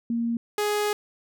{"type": "tone pair in turn", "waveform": ["sine", "sawtooth"], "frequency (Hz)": [233.1, 417], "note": ["A#3", "G#4"], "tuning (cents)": [0, 7], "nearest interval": "minor seventh", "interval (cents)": 1007, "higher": "second", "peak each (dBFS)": [-23, -19], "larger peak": "second", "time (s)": [[0.1, 0.37], [0.58, 0.93]], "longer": "second", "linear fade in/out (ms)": 2, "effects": []}